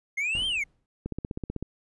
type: linear two-way sweep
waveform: triangle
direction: up then down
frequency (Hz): 2093 to 3207 to 2093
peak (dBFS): -24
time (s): 0.17-0.64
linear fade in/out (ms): 10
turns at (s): 0.47
type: noise with exponential decay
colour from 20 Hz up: brown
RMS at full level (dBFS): -36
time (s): 0.35-0.86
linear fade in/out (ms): 1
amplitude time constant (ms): 110
type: click train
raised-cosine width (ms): 3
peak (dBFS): -19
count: 10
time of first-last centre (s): 1.06-1.626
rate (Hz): 15.9
effects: resampled to 24000 Hz